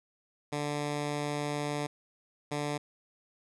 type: tone bursts at uneven times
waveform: 10% pulse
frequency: 146.83 Hz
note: D3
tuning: in tune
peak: -23 dBFS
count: 2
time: 0.52-1.87 / 2.51-2.78 s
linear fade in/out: 10 ms
effects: resampled to 24000 Hz